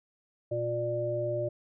harmonic tone, 118.6 Hz, A#2, 30 cents sharp, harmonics 1 / 3 / 5, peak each -35 / -35 / -30 dBFS, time 0.51-1.49 s, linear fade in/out 10 ms, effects none

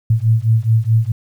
sine beating tone pair, 110 / 114.7 Hz, A2 / A#2, 0 / -28 cents, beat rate 4.7 Hz, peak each -14 dBFS, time 0.1-1.12 s, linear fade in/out 5 ms, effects 8-bit

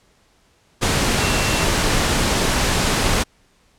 sine tone in noise, 2712 Hz, E7, 49 cents sharp, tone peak -27 dBFS, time 1.19-1.65 s, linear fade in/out 20 ms, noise pink, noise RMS -18 dBFS, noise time 0.81-3.24 s, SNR -12 dB, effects pink hiss -58 dBFS RMS until 3.78 s + low-pass 9000 Hz 12 dB/octave

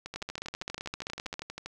two click trains, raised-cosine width 0.2 ms, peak -21 / -18 dBFS, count 21 / 20, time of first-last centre 0.06-1.66 / 0.16-1.394 s, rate 12.5 / 15.4 Hz, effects none

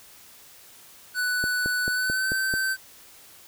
square tone with pitch glide, 1487 to 1543.9 Hz, F#6 to G6, +8 to -27 cents, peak -24 dBFS, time 1.14-2.77 s, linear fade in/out 50 ms, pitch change +65 cents, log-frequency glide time 1.9-2.32 s
click train, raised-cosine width 2 ms, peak -18 dBFS, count 6, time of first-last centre 1.44-2.539 s, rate 4.55 Hz
effects white hiss -50 dBFS RMS until 3.47 s

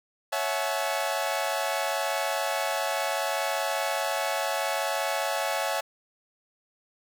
sawtooth chord, F# minor seventh, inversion second, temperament equal with one note detuned, 554.4 / 659.3 / 740 / 858.9 Hz, C#5 / E5 / F#5 / A5, 0 / 0 / 0 / -42 cents, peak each -28 / -27 / -30 / -28 dBFS, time 0.32-5.81 s, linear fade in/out 10 ms, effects none

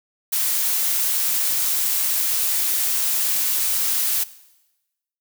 blue noise, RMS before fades -21 dBFS, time 0.32-4.24 s, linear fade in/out 10 ms, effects noise-tail reverb RT60 1.0 s tail -18 dB re dry

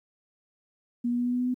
sine tone with pitch steps, 240 / 241.8 / 243.6 / 245.5 / 247.3 / 249.2 / 251.1 Hz, B3 / B3 / B3 / B3 / B3 / B3 / B3, -49 / -36 / -24 / -10 / +3 / +16 / +29 cents, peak -24 dBFS, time 1.04-1.544 s, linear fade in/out 10 ms, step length 72 ms, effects 11-bit

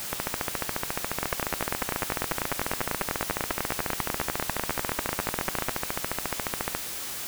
two click trains, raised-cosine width 0.5 ms, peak -10 / -11 dBFS, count 46 / 95, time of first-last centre 1.23-5.685 / 0.13-6.75 s, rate 10.1 / 14.2 Hz, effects white hiss -35 dBFS RMS until 7.27 s

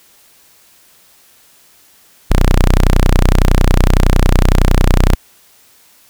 sawtooth tone, 30.87 Hz, B0, in tune, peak -3 dBFS, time 2.3-5.15 s, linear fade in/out 10 ms, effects white hiss -48 dBFS RMS until 6.09 s

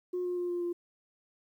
sine tone with pitch steps, 360 / 356.9 / 353.8 / 350.8 / 347.7 Hz, F#4 / F4 / F4 / F4 / F4, -47 / +38 / +23 / +8 / -8 cents, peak -29 dBFS, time 0.13-0.73 s, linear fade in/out 10 ms, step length 120 ms, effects tanh soft clip ceiling -27 dBFS + 11-bit

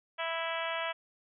harmonic tone, 329.6 Hz, E4, in tune, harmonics 2 / 3 / 4 / 5 / 6 / 7 / 8 / 9 / 10, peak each -37 / -39 / -40 / -41 / -42 / -42 / -43 / -44 / -44 dBFS, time 0.18-0.93 s, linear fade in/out 20 ms, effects none

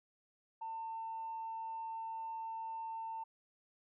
sine tone, 899 Hz, A5, 37 cents sharp, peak -39 dBFS, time 0.61-3.24 s, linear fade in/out 10 ms, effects tanh soft clip ceiling -35 dBFS

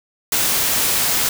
white noise, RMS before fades -18 dBFS, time 0.32-1.29 s, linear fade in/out 2 ms, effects none

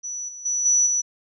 sine tone with level steps, 5920 Hz, F#8, in tune, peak -28 / -35 / -21 / -15 / -19 dBFS, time 0.03-1.02 s, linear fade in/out 20 ms, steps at 0.28 / 0.45 / 0.65 / 0.86 s, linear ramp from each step 10 ms, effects none

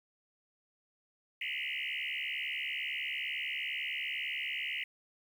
sine tone with frequency modulation, 2467 Hz, D#7, 15 cents flat, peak -34 dBFS, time 1.41-4.84 s, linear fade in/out 5 ms, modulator 71.1 Hz, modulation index 7.1, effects 10-bit

